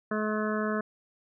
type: harmonic tone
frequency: 214 Hz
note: A3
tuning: 48 cents flat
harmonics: 1 / 2 / 3 / 5 / 6 / 7 / 8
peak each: -30 / -33 / -35 / -37 / -38 / -38 / -39 dBFS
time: 0.11-0.81 s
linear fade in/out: 5 ms
effects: none